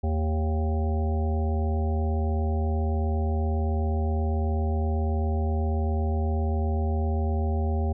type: harmonic tone with a mistuned harmonic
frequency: 78.6 Hz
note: D#2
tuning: 18 cents sharp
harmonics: 1 / 3 / 5 / 7 / 9 / 10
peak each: -23 / -33 / -35 / -39 / -39 / -39 dBFS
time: 0.03-7.93 s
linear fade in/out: 10 ms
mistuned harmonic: 3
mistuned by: -58 cents
effects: none